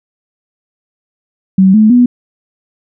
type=tone with pitch steps; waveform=sine; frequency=190.1 / 215.9 / 245.1 Hz; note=F#3 / A3 / B3; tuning=+47 / -33 / -13 cents; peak=-3 dBFS; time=1.58-2.06 s; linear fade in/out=5 ms; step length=160 ms; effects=none